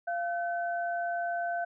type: tone pair together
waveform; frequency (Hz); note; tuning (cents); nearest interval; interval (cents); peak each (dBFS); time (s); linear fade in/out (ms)
sine; 692 / 1522.4; F5 / F#6; -16 / +49; octave + major second; 1365; -30 / -36; 0.07-1.65; 10
effects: none